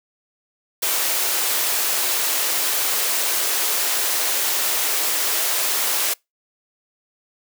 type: high-pass noise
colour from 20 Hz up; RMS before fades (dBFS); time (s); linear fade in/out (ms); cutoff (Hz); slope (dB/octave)
white; -21; 0.82-6.14; 10; 340; 24
effects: noise-tail reverb RT60 0.2 s tail -26 dB re dry